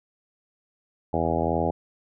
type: harmonic tone with a mistuned harmonic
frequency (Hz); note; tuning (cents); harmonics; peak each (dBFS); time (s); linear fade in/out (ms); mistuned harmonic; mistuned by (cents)
82.41; E2; 0; 1 / 2 / 3 / 4 / 5 / 6 / 7 / 8 / 9 / 10; -31 / -31 / -31 / -31 / -31 / -31 / -31 / -31 / -31 / -31; 1.13-1.71; 5; 1; +19
effects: none